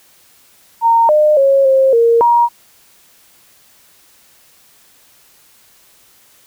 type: tone with pitch steps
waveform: sine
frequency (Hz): 921 / 606 / 547 / 533 / 464.4 / 947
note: A#5 / D#5 / C#5 / C5 / A#4 / A#5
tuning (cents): -21 / -46 / -23 / +32 / -7 / +27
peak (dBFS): -7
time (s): 0.81-2.49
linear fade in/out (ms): 50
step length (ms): 280
effects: white hiss -49 dBFS RMS until 6.46 s